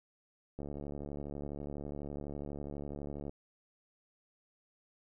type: click train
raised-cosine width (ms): 2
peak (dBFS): -29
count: 196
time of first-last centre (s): 0.59-3.295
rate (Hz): 72.1
effects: none